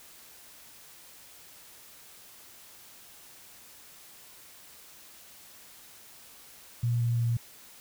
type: tone with pitch steps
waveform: sine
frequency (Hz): 119 / 118.25 / 117.5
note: A#2 / A#2 / A#2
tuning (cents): +36 / +25 / +14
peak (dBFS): -24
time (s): 6.83-7.37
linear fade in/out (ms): 5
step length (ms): 180
effects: white hiss -52 dBFS RMS until 7.8 s